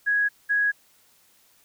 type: tone pair in turn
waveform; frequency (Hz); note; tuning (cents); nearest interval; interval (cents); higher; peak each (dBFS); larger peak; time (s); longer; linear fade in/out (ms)
sine; 1662 / 1662; G#6 / G#6; +1 / +1; unison; 0; neither; -19 / -19; neither; 0.06-0.29 / 0.49-0.72; neither; 20
effects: white hiss -60 dBFS RMS until 1.64 s